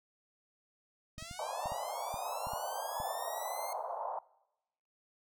5% pulse linear sweep, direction up, 622 to 2138 Hz, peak -34 dBFS, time 1.18-3.73 s, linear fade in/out 2 ms
clicks, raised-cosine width 5 ms, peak -35 dBFS, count 9, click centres 1.181 / 1.225 / 1.312 / 1.658 / 1.72 / 2.142 / 2.47 / 2.535 / 3.002 s
white band-pass noise, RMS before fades -39 dBFS, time 1.39-4.19 s, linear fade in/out 2 ms, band 570 to 1000 Hz, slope 48 dB/octave
effects noise-tail reverb RT60 0.9 s tail -22 dB re dry

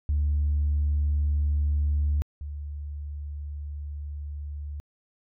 sine tone pair in turn, 73.42 / 73.07 Hz, D2 / D2, 0 / -8 cents, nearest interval unison, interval 8 cents, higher first, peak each -20 / -32 dBFS, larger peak first, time 0.09-2.22 / 2.41-4.8 s, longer second, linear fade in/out 0 ms, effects tanh soft clip ceiling -18 dBFS

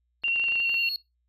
triangle tone with exponential growth, 4336 Hz, C#8, 39 cents flat, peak -25 dBFS, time 0.22-0.96 s, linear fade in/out 1 ms, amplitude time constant 160 ms
clicks, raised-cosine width 0.3 ms, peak -26 dBFS, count 11, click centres 0.236 / 0.282 / 0.36 / 0.397 / 0.44 / 0.485 / 0.522 / 0.556 / 0.601 / 0.695 / 0.743 s
sine tone with vibrato, 2753 Hz, F7, 25 cents flat, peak -22 dBFS, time 0.24-0.89 s, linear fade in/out 2 ms, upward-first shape square, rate 11 Hz, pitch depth 14 cents each way
effects noise-tail reverb RT60 0.2 s tail -20 dB re dry + added 60 Hz sine -70 dBFS peak until 1.28 s

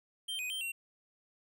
square tone with pitch steps, 3151 / 2498 / 3135 / 2739 Hz, G7 / D#7 / G7 / F7, +8 / +6 / -1 / -34 cents, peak -36 dBFS, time 0.28-0.72 s, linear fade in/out 10 ms, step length 110 ms, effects none

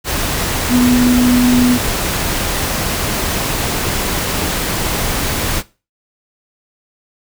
sine tone in noise, 246.9 Hz, B3, in tune, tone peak -9 dBFS, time 0.69-1.79 s, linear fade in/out 50 ms, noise pink, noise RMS -18 dBFS, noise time 0.04-5.63 s, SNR +6 dB, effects noise-tail reverb RT60 0.3 s tail -19 dB re dry

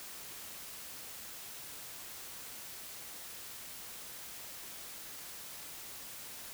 silence, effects white hiss -47 dBFS RMS until 6.53 s

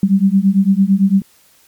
sine beating tone pair, 190.4 / 199.3 Hz, F#3 / G3, +50 / +29 cents, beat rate 8.9 Hz, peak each -12 dBFS, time 0.03-1.22 s, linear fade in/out 2 ms, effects white hiss -51 dBFS RMS until 1.67 s + MP3 96 kbps

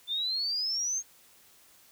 sine exponential sweep, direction up, 3520 to 6520 Hz, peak -28 dBFS, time 0.07-1.03 s, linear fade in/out 50 ms, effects white hiss -59 dBFS RMS until 1.91 s

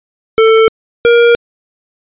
square tone pair in turn, 445 / 471.5 Hz, A4 / A#4, +20 / +20 cents, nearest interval minor second, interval 100 cents, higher second, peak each -5 dBFS, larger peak neither, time 0.38-0.68 / 1.05-1.35 s, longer neither, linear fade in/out 0 ms, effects resampled to 8000 Hz

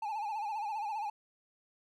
triangle tone with vibrato, 850 Hz, G#5, 40 cents sharp, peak -32 dBFS, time 0.02-1.1 s, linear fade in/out 5 ms, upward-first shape sine, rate 15 Hz, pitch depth 91 cents each way, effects none

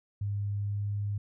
sine tone with pitch glide, 101.6 to 102.25 Hz, G#2 to G#2, -38 to -26 cents, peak -29 dBFS, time 0.21-1.18 s, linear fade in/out 5 ms, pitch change +12 cents, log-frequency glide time 0.52-0.88 s, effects none

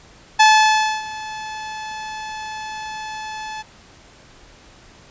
sawtooth tone with ADSR envelope, 865 Hz, A5, 30 cents flat, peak -4 dBFS, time 0.39-3.63 s, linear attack 13 ms, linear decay 620 ms, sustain -20 dB, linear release 23 ms, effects pink hiss -47 dBFS RMS until 5.1 s + resampled to 16000 Hz

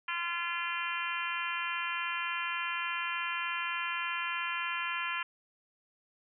harmonic tone, 343.4 Hz, F4, 29 cents flat, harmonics 3 / 4 / 5 / 6 / 7 / 8 / 9, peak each -38 / -39 / -39 / -43 / -39 / -40 / -43 dBFS, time 0.08-5.23 s, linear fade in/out 5 ms, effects none

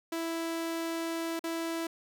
sawtooth tone with dropouts, 330.4 Hz, E4, 4 cents sharp, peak -28 dBFS, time 0.12-1.87 s, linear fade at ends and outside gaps 5 ms, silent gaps 1.394-1.439 s, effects none

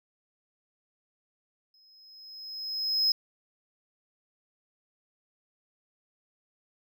triangle tone with exponential growth, 5120 Hz, D#8, 49 cents sharp, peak -19 dBFS, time 1.74-3.12 s, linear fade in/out 2 ms, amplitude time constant 300 ms, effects none

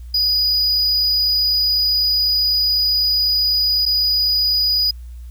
triangle tone with dropouts, 4934 Hz, D#8, 15 cents flat, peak -13 dBFS, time 0.14-4.91 s, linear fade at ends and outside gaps 5 ms, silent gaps 3.855-3.861 s, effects added 60 Hz sine -31 dBFS peak until 5.3 s + white hiss -57 dBFS RMS until 5.3 s

